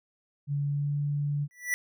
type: tone with pitch glide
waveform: sine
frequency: 143.1 to 144.93 Hz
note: D3 to D3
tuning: -45 to -23 cents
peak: -26 dBFS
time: 0.47-1.48 s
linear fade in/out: 50 ms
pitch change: +22 cents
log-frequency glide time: 0.64-0.97 s
type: tone with exponential growth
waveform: square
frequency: 1964 Hz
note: B6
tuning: 10 cents flat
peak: -23 dBFS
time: 1.51-1.74 s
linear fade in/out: 0 ms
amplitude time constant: 49 ms
effects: none